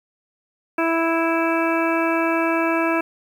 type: harmonic tone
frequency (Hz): 329.6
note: E4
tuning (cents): 0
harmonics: 1 / 2 / 3 / 4 / 5 / 7 / 8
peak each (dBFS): -21 / -24 / -26 / -27 / -28 / -29 / -30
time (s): 0.78-3.01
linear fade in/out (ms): 5
effects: 8-bit